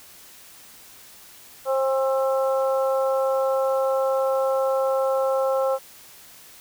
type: harmonic tone with a mistuned harmonic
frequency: 266.2 Hz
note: C4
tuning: 30 cents sharp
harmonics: 2 / 3 / 4 / 5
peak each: -20 / -29 / -32 / -31 dBFS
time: 1.65-5.79 s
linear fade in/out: 50 ms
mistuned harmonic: 3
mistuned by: +19 cents
effects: white hiss -47 dBFS RMS until 6.6 s